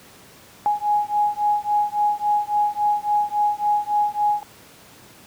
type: beating tone pair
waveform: sine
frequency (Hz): 830.6 / 834.2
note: G#5 / G#5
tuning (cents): 0 / +7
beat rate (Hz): 3.6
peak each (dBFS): -21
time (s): 0.66-4.43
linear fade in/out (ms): 0
effects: pink hiss -47 dBFS RMS until 5.26 s + high-pass 100 Hz 12 dB/octave